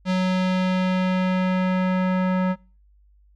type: tone with low-pass filter sweep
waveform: square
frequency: 185 Hz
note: F#3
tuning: in tune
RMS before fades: -21 dBFS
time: 0.05-2.56 s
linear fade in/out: 50 ms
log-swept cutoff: 4300 to 1600 Hz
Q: 1.1
effects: noise-tail reverb RT60 0.4 s tail -26 dB re dry + added 50 Hz sine -53 dBFS peak until 3.35 s